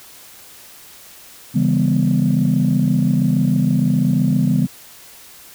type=chord; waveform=sine; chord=C# half-diminished seventh; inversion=none; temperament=equal with one note detuned; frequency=138.59 / 164.81 / 199.88 / 246.9 Hz; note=C#3 / E3 / G3 / B3; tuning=0 / 0 / +34 / 0 cents; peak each=-18 dBFS; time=1.54-4.67 s; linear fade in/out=20 ms; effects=tanh soft clip ceiling -6 dBFS + white hiss -42 dBFS RMS until 5.54 s